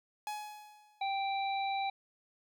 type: tone with exponential decay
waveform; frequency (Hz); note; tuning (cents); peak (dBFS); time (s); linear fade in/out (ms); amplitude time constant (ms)
45% pulse; 842; G#5; +24; -35; 0.27-1.19; 1; 200
type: harmonic tone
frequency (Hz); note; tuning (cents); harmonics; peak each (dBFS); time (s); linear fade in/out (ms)
784; G5; 0; 1 / 3 / 5; -32 / -41 / -43; 1.01-1.9; 5
effects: none